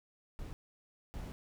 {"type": "noise bursts at uneven times", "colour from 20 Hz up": "brown", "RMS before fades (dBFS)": -43, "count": 2, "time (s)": [[0.39, 0.53], [1.14, 1.32]], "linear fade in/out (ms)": 0, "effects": []}